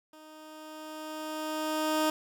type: tone with level ramp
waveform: 15% pulse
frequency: 310.3 Hz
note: D#4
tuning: 5 cents flat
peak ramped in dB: -44 to -18 dBFS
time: 0.13-2.1 s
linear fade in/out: 2 ms
effects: none